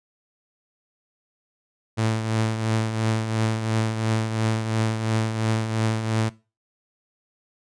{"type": "tone with tremolo", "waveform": "sawtooth", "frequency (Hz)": 111, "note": "A2", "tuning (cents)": 16, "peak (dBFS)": -15, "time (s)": [1.97, 6.3], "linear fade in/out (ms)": 20, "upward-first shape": "triangle", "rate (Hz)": 2.9, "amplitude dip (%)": 60, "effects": ["noise-tail reverb RT60 0.3 s tail -20 dB re dry", "resampled to 22050 Hz"]}